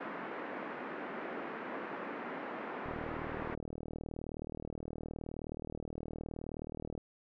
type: band-pass noise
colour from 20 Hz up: pink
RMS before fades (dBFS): -42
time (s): 0-3.55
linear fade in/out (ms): 10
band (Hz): 230 to 2000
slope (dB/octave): 24
type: click train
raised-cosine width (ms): 2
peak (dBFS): -28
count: 162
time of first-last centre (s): 2.86-6.978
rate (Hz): 39.1
effects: none